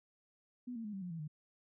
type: tone with pitch steps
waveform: sine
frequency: 246.9 / 227.7 / 210 / 193.71 / 178.67 / 164.79 / 151.98 Hz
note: B3 / A#3 / G#3 / G3 / F3 / E3 / D#3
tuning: 0 / -40 / +19 / -20 / +40 / 0 / -40 cents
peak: -40 dBFS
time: 0.67-1.279 s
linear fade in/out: 10 ms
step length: 87 ms
effects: none